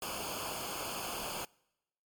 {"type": "noise with comb filter", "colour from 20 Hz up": "pink", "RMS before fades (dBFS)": -39, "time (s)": [0.02, 1.45], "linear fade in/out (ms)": 2, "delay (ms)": 0.52, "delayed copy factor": -0.85, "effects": ["noise-tail reverb RT60 0.9 s tail -26 dB re dry", "MP3 96 kbps"]}